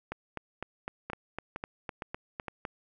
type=two click trains; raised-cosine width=0.5 ms; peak=-21 / -20 dBFS; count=4 / 11; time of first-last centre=1.1-2.482 / 0.12-2.652 s; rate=2.17 / 3.95 Hz; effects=none

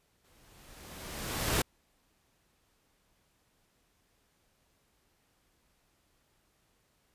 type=noise with exponential growth; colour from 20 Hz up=pink; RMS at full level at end=-27 dBFS; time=0.24-1.62 s; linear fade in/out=5 ms; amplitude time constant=300 ms; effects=pink hiss -72 dBFS RMS until 7.14 s + resampled to 32000 Hz

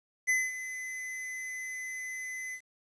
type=tone with ADSR envelope; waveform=square; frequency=2026 Hz; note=B6; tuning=44 cents sharp; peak=-24 dBFS; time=0.27-2.61 s; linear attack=24 ms; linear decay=220 ms; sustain=-13 dB; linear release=76 ms; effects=resampled to 22050 Hz + 10-bit

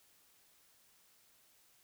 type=silence; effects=white hiss -68 dBFS RMS until 1.83 s

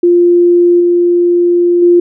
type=tone with level steps; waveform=sine; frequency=349.2 Hz; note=F4; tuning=in tune; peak=-4 / -6 / -3 dBFS; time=0.03-2 s; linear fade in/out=5 ms; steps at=0.8 / 1.82 s; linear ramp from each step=5 ms; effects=none

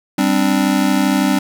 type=chord; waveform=square; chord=G suspended fourth; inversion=none; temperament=just; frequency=196 / 261.3 / 294 Hz; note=G3 / C4 / D4; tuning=0 / -2 / +2 cents; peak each=-18 dBFS; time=0.18-1.39 s; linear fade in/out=5 ms; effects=8-bit

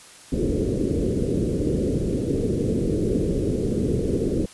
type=low-pass noise; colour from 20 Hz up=white; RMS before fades=-23 dBFS; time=0.32-4.46 s; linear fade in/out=5 ms; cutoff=470 Hz; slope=48 dB/octave; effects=white hiss -46 dBFS RMS until 4.53 s + resampled to 24000 Hz

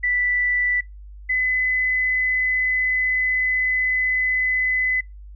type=tone pair in turn; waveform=sine; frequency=1975.5 / 2016 Hz; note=B6 / B6; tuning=0 / +35 cents; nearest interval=unison; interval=35 cents; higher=second; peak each=-18 dBFS; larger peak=neither; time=0.03-0.81 / 1.29-5.01 s; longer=second; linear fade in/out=10 ms; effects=noise-tail reverb RT60 0.2 s tail -24 dB re dry + added 50 Hz sine -37 dBFS peak until 5.35 s

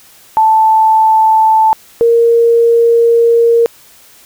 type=tone pair in turn; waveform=sine; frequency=879 / 465.6 Hz; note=A5 / A#4; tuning=-2 / -2 cents; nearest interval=major seventh; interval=1100 cents; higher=first; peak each=-5 dBFS; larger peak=neither; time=0.37-1.73 / 2.01-3.66 s; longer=second; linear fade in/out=0 ms; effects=white hiss -42 dBFS RMS until 4.25 s

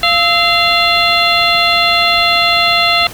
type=harmonic tone with a mistuned harmonic; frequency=691 Hz; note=F5; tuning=19 cents flat; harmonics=1 / 2 / 3 / 4 / 5 / 6; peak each=-16 / -16 / -16 / -16 / -16 / -16 dBFS; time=0.03-3.07 s; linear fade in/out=2 ms; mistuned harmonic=2; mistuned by=-96 cents; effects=pink hiss -31 dBFS RMS until 3.13 s

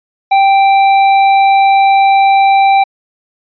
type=tone with tanh clipping; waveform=sine; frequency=784 Hz; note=G5; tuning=in tune; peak=-7 dBFS; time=0.31-2.84 s; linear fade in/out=10 ms; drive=12 dB; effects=resampled to 11025 Hz

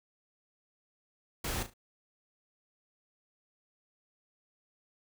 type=noise with echo; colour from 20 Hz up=pink; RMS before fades=-35 dBFS; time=1.44-1.63 s; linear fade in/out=5 ms; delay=36 ms; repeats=3; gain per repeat=-10 dB; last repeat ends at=1.738 s; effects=none

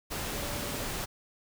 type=tone in noise; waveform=sine; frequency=580 Hz; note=D5; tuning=22 cents flat; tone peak=-43 dBFS; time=0.34-0.86 s; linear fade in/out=20 ms; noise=pink; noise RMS=-35 dBFS; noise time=0.1-1.06 s; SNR=-11 dB; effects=none

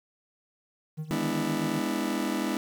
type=tone with tremolo; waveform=triangle; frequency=155.56 Hz; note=D#3; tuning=in tune; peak=-28 dBFS; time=0.97-1.8 s; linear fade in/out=20 ms; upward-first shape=sine; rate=7.8 Hz; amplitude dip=80%
type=chord; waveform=40% pulse; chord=E dominant seventh; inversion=first; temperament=just; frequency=206 / 247.2 / 296.7 / 329.6 Hz; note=G#3 / B3 / D4 / E4; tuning=-14 / +2 / +18 / 0 cents; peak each=-32 dBFS; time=1.11-2.57 s; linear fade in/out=0 ms
effects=10-bit

